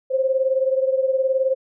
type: beating tone pair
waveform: sine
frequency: 523.3 / 542.3 Hz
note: C5 / C#5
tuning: 0 / -38 cents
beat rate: 19 Hz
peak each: -18 / -23 dBFS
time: 0.1-1.55 s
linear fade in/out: 20 ms
effects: none